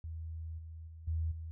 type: tone with level steps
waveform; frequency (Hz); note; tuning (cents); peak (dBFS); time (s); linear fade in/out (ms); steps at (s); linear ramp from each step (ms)
sine; 80.9; E2; -32; -39 / -44 / -47 / -31 / -40; 0.04-1.51; 0; 0.58 / 0.87 / 1.07 / 1.31; 10
effects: none